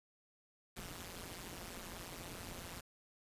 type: noise with amplitude modulation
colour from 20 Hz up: pink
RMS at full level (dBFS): -44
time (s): 0.76-2.81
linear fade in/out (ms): 10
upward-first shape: sine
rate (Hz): 176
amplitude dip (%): 100
effects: resampled to 32000 Hz